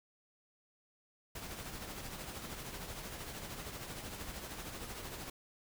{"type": "noise with tremolo", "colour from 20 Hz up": "pink", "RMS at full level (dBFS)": -43, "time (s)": [1.35, 5.3], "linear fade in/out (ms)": 5, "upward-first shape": "triangle", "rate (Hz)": 13, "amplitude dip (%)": 50, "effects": []}